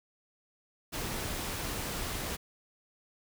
pink noise, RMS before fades -36 dBFS, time 0.92-2.37 s, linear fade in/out 20 ms, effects none

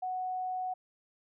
sine tone, 740 Hz, F#5, in tune, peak -32 dBFS, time 0.02-0.74 s, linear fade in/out 10 ms, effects none

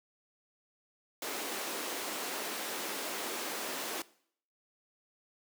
pink high-pass noise, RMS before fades -38 dBFS, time 1.22-4.02 s, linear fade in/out 2 ms, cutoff 280 Hz, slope 24 dB/octave, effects noise-tail reverb RT60 0.6 s tail -20 dB re dry

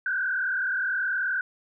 sine tone with frequency modulation, 1534 Hz, G6, 38 cents flat, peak -24 dBFS, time 0.06-1.41 s, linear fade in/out 2 ms, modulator 39.1 Hz, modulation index 1.8, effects none

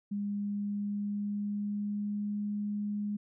sine tone with pitch glide, 203.4 to 206.7 Hz, G#3 to G#3, -36 to -8 cents, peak -31 dBFS, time 0.11-3.17 s, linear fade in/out 10 ms, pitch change +28 cents, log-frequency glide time 0.23-2.4 s, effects none

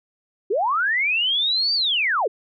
sine linear two-way sweep, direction up then down, 349.2 to 4699 to 349.2 Hz, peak -18 dBFS, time 0.5-2.28 s, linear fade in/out 10 ms, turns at 1.74 s, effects none

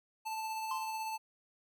square tone with tremolo, 880 Hz, A5, in tune, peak -36 dBFS, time 0.25-1.18 s, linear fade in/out 20 ms, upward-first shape sine, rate 16 Hz, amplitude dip 25%
triangle tone with exponential decay, 1041 Hz, C6, 9 cents flat, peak -31 dBFS, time 0.71-1.06 s, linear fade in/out 2 ms, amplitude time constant 74 ms
effects none

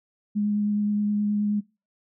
sine tone with vibrato, 207.6 Hz, G#3, in tune, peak -21 dBFS, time 0.35-1.61 s, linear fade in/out 20 ms, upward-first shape triangle, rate 9.5 Hz, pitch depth 13 cents each way, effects noise-tail reverb RT60 0.3 s tail -23 dB re dry

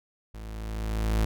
40% pulse tone with level ramp, 54.2 Hz, A1, 25 cents flat, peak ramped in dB -38 to -20 dBFS, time 0.34-1.25 s, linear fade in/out 5 ms, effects none

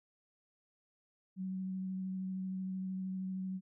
sine tone with vibrato, 188 Hz, F#3, 28 cents sharp, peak -36 dBFS, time 1.36-3.61 s, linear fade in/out 50 ms, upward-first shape sine, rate 13 Hz, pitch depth 12 cents each way, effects none

